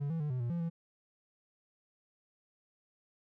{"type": "tone with pitch steps", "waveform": "triangle", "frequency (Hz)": [142.6, 164.2, 149.1, 126.9, 119.4, 171, 167], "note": ["C#3", "E3", "D3", "B2", "A#2", "F3", "E3"], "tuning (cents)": [49, -6, 27, 47, 42, -36, 23], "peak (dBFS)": -30, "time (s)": [0, 0.7], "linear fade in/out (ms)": 20, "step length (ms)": 100, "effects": []}